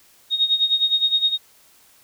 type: tone with tremolo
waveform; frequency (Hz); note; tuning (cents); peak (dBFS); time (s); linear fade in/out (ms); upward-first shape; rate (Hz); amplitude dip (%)
sine; 3729; A#7; 0; -13; 0.3-1.38; 50; sine; 9.7; 80
effects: white hiss -54 dBFS RMS until 2.03 s